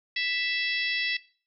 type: harmonic tone with a mistuned harmonic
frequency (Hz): 659.3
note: E5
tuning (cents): 0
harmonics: 3 / 4 / 5 / 6 / 7 / 8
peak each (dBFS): -30 / -32 / -34 / -36 / -37 / -38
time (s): 0.16-1.17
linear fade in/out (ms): 5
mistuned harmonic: 5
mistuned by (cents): +22
effects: noise-tail reverb RT60 0.4 s tail -18 dB re dry